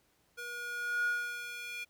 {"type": "tone with high-pass filter sweep", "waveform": "square", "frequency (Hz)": 480, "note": "B4", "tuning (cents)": -49, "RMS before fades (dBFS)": -37, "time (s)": [0.37, 1.85], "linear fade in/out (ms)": 20, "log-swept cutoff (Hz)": [1000, 2200], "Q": 8.9, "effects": ["pink hiss -71 dBFS RMS until 1.89 s", "high-pass 60 Hz 12 dB/octave"]}